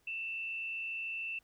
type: tone with frequency modulation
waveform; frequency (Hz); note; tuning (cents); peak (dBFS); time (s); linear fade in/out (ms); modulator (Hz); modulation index
sine; 2673; E7; +23; -36; 0.07-1.39; 5; 137; 0.35
effects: pink hiss -72 dBFS RMS until 1.43 s